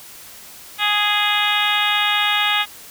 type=harmonic tone with a mistuned harmonic; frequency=415.3 Hz; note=G#4; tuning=in tune; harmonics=2 / 3 / 4 / 5 / 6 / 7 / 8 / 9; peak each=-24 / -24 / -24 / -24 / -24 / -24 / -24 / -24 dBFS; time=0.78-2.66 s; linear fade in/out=50 ms; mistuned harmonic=9; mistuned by=-18 cents; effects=white hiss -40 dBFS RMS until 2.9 s